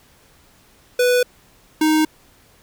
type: tone pair in turn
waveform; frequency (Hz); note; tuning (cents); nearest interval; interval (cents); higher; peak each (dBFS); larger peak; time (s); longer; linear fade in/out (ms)
square; 493.9 / 311.1; B4 / D#4; 0 / 0; minor sixth; 800; first; -14; neither; 0.99-1.23 / 1.81-2.05; neither; 5
effects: pink hiss -53 dBFS RMS until 2.62 s

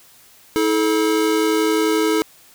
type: tone pair together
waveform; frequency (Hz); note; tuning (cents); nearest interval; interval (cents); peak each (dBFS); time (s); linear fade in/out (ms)
square; 321 / 432.4; E4 / A4; -46 / -30; perfect fourth; 516; -19; 0.56-2.22; 0
effects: white hiss -49 dBFS RMS until 2.54 s

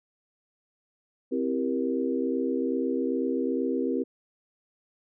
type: chord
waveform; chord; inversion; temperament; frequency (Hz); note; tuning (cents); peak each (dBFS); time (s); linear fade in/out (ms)
sine; C dominant seventh; none; equal with one note detuned; 261.6 / 329.6 / 392 / 472.1; C4 / E4 / G4 / Bb4; 0 / 0 / 0 / +22; -28 / -32 / -31 / -31; 1.31-4.04; 20
effects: none

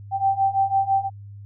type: beating tone pair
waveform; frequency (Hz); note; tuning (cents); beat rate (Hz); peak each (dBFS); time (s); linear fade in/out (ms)
sine; 777 / 783; G5 / G5; -16 / -2; 6; -22 / -20; 0.11-1.1; 50
effects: added 101 Hz sine -37 dBFS peak until 1.45 s

